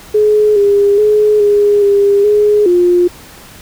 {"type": "tone with pitch steps", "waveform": "sine", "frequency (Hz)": [423.2, 404.2, 422.8, 411.2, 402.4, 417.8, 353.6], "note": ["G#4", "G#4", "G#4", "G#4", "G4", "G#4", "F4"], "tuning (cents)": [33, -47, 31, -17, 45, 10, 22], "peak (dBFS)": -6, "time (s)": [0.14, 3.08], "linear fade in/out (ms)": 10, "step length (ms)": 420, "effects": ["pink hiss -36 dBFS RMS until 3.61 s"]}